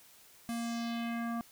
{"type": "tone with low-pass filter sweep", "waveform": "square", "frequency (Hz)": 233.1, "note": "A#3", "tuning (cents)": 0, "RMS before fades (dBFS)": -36, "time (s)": [0.49, 1.41], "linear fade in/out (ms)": 0, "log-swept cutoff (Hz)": [12000, 1100], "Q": 2, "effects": ["white hiss -59 dBFS RMS until 1.51 s"]}